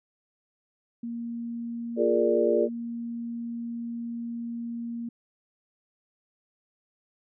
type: tone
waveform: sine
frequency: 234.2 Hz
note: A#3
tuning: 8 cents sharp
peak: -31 dBFS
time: 1.03-5.09 s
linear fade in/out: 5 ms
type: chord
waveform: sine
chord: Bb dominant seventh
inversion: second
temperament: equal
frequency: 349.2 / 415.3 / 466.2 / 587.3 Hz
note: F4 / Ab4 / Bb4 / D5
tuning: 0 / 0 / 0 / 0 cents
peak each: -26 dBFS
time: 1.96-2.69 s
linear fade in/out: 50 ms
effects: none